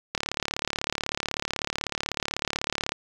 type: click train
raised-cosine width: 0.2 ms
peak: -9 dBFS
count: 101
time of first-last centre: 0.15-2.92 s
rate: 36.1 Hz
effects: 7-bit